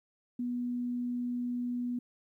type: tone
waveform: sine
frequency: 244.3 Hz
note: B3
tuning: 19 cents flat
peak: -31 dBFS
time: 0.39-1.99 s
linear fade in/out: 5 ms
effects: 12-bit